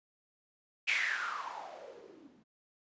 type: noise with low-pass filter sweep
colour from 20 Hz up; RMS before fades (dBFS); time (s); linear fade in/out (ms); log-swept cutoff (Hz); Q
violet; -38; 0.87-2.44; 20; 2500 to 220; 7.2
effects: resampled to 16000 Hz